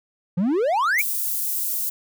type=exponential sweep; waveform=triangle; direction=up; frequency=164.81 to 2447 Hz; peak=-16 dBFS; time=0.37-1.02 s; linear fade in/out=10 ms
type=high-pass noise; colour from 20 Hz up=white; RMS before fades=-25 dBFS; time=0.98-1.9 s; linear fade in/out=10 ms; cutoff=11000 Hz; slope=12 dB/octave
effects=none